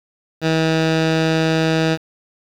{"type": "tone with low-pass filter", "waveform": "15% pulse", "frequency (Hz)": 160.6, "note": "E3", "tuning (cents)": -45, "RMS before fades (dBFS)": -17, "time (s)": [0.41, 1.98], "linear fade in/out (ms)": 50, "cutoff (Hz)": 4400, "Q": 1.3, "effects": ["7-bit"]}